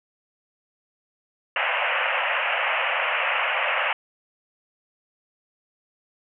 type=band-pass noise; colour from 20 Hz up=white; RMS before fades=-24 dBFS; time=1.56-3.93 s; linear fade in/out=2 ms; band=510 to 2900 Hz; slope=96 dB/octave; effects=none